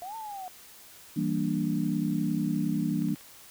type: linear two-way sweep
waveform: sine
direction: up then down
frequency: 686 to 909 to 722 Hz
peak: -36 dBFS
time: 0.02-0.48 s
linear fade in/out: 0 ms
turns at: 0.16 s
type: chord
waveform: sine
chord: E half-diminished seventh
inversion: none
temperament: equal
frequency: 164.81 / 196 / 233.1 / 293.7 Hz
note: E3 / G3 / Bb3 / D4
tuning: 0 / 0 / 0 / 0 cents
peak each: -31 dBFS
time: 1.16-3.15 s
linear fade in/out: 10 ms
type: clicks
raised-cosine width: 0.3 ms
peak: -34 dBFS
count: 4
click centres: 3.02 / 3.086 / 3.159 / 3.21 s
effects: white hiss -51 dBFS RMS until 3.5 s